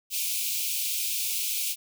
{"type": "high-pass noise", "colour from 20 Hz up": "white", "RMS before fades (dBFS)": -29, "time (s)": [0.1, 1.76], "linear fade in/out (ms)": 50, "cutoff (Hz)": 2300, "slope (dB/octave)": 96, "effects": []}